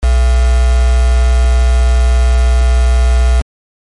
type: tone with quantisation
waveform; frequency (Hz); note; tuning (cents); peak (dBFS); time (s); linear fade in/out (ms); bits
sine; 61.5; B1; -7; -6; 0.02-3.42; 20; 3
effects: MP3 48 kbps